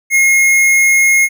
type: tone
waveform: square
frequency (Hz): 2152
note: C7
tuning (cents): +48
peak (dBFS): -8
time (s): 0.1-1.29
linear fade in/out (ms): 50
effects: none